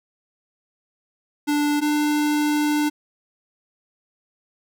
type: tone pair in turn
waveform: square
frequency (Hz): 293.7 / 297.8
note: D4 / D4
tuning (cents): 0 / +24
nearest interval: unison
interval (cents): 24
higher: second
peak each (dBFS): -19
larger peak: neither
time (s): 1.47-1.81 / 1.81-2.9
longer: second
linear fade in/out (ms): 20
effects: none